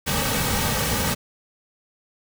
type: noise with comb filter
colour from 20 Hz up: pink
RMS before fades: -23 dBFS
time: 0.06-1.15 s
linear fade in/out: 20 ms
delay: 2.9 ms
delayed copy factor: -0.65
effects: none